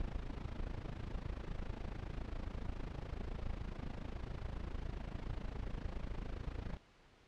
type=noise with amplitude modulation; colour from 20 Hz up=brown; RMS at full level=-39 dBFS; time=0-6.77 s; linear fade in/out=0 ms; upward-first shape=sine; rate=27.2 Hz; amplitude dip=85%; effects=pink hiss -65 dBFS RMS until 7.27 s + low-pass 4000 Hz 12 dB/octave